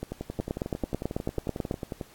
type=two click trains; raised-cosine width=2 ms; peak=-19 / -14 dBFS; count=23 / 13; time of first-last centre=0.03-2.012 / 0.4-1.711 s; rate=11.1 / 9.15 Hz; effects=pink hiss -55 dBFS RMS until 2.14 s + AAC 64 kbps